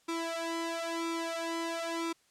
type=tone with flanger; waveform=sawtooth; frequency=332.2 Hz; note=E4; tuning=13 cents sharp; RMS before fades=-35 dBFS; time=0.08-2.13 s; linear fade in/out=10 ms; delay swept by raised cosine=0.84 to 2.04 ms; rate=1 Hz; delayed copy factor=+1; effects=white hiss -68 dBFS RMS until 2.3 s + low-pass 9000 Hz 12 dB/octave